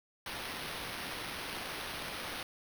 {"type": "noise with sample-and-hold", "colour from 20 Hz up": "white", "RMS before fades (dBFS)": -41, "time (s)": [0.26, 2.43], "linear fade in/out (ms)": 2, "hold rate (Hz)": 7350, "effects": []}